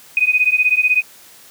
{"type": "beating tone pair", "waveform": "sine", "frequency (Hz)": [2489, 2505], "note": ["D#7", "D#7"], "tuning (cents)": [0, 11], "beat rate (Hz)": 16, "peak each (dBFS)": -15, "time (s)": [0.17, 1.02], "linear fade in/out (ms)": 2, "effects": ["white hiss -44 dBFS RMS until 1.5 s", "high-pass 80 Hz 12 dB/octave"]}